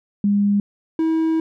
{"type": "tone pair in turn", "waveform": ["sine", "triangle"], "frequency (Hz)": [203, 322.2], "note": ["G#3", "E4"], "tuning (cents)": [-39, -39], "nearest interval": "minor sixth", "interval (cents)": 800, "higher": "second", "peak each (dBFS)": -14, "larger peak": "neither", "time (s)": [[0.24, 0.6], [0.99, 1.4]], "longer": "second", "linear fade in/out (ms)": 2, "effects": []}